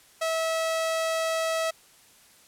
sawtooth tone, 649 Hz, E5, 27 cents flat, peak -21 dBFS, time 0.21-1.71 s, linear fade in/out 10 ms, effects white hiss -56 dBFS RMS until 2.47 s + low-pass 12000 Hz 12 dB/octave

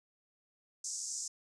pink band-pass noise, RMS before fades -40 dBFS, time 0.84-1.28 s, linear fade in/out 5 ms, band 5700 to 8000 Hz, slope 48 dB/octave, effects none

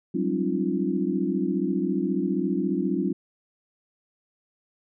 sine tone cluster, 184.5 / 199.2 / 267 / 303.4 / 347.3 Hz, F#3 / G3 / C4 / D#4 / F4, -5 / +28 / +35 / -44 / -10 cents, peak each -29 dBFS, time 0.14-3.13 s, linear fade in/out 10 ms, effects none

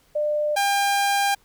sine / sawtooth tone pair in turn, 598 / 801 Hz, D5 / G5, +31 / +37 cents, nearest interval perfect fourth, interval 506 cents, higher second, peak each -20 / -15 dBFS, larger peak second, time 0.15-0.56 / 0.56-1.35 s, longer second, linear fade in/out 10 ms, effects pink hiss -60 dBFS RMS until 1.44 s

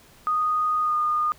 sine tone with pitch glide, 1239 to 1221.9 Hz, D#6 to D#6, -8 to -32 cents, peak -20 dBFS, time 0.27-1.32 s, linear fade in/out 0 ms, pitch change -24 cents, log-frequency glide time 0.81-0.95 s, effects pink hiss -53 dBFS RMS until 1.38 s

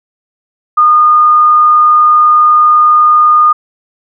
sine tone, 1222 Hz, D#6, 32 cents flat, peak -3 dBFS, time 0.77-3.53 s, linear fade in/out 10 ms, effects none

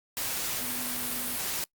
sine tone in noise, 246.9 Hz, B3, in tune, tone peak -41 dBFS, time 0.61-1.36 s, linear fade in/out 0 ms, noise white, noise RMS -32 dBFS, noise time 0.17-1.64 s, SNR -12 dB, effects noise-tail reverb RT60 0.1 s tail -25 dB re dry + Opus 48 kbps

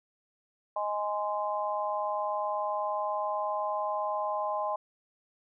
sine chord, Ab major, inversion second, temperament just, 623 / 830.6 / 1038.3 Hz, Eb5 / Ab5 / C6, +2 / 0 / -14 cents, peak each -33 dBFS, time 0.76-4.76 s, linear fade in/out 5 ms, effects none

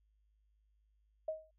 sine tone with exponential decay, 630 Hz, D#5, 21 cents sharp, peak -32 dBFS, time 1.28-1.51 s, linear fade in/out 5 ms, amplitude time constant 50 ms, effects added 52 Hz sine -70 dBFS peak until 1.58 s

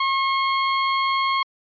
sawtooth tone, 1081 Hz, C#6, 44 cents flat, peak -15 dBFS, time 0-1.43 s, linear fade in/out 5 ms, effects resampled to 11025 Hz

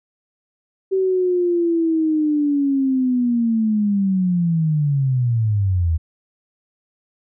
sine linear sweep, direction down, 384.8 to 78 Hz, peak -15 dBFS, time 0.91-5.98 s, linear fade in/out 20 ms, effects none

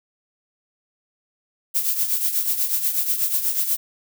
violet noise with tremolo, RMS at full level -19 dBFS, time 1.74-3.77 s, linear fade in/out 20 ms, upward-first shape triangle, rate 8.2 Hz, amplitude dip 70%, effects none

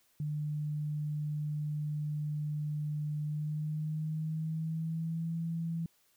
sine tone with pitch glide, 150 to 165.48 Hz, D3 to E3, +37 to +7 cents, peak -32 dBFS, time 0.2-5.86 s, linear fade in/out 2 ms, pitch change +170 cents, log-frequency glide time 3.24-5.36 s, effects white hiss -70 dBFS RMS until 6.16 s

